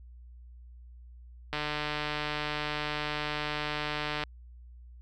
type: click train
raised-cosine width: 0.3 ms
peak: -16 dBFS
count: 407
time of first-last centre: 1.53-4.237 s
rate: 150 Hz
effects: added 60 Hz sine -47 dBFS peak until 5.01 s